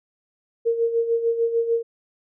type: tone with tremolo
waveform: sine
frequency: 462.4 Hz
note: A#4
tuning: 14 cents flat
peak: -16 dBFS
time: 0.65-1.83 s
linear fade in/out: 20 ms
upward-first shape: sine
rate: 6.7 Hz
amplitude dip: 65%
effects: none